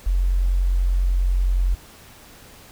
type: tone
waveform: sine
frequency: 45.13 Hz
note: F#1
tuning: 42 cents flat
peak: -16 dBFS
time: 0.06-1.75 s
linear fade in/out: 10 ms
effects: pink hiss -46 dBFS RMS until 2.71 s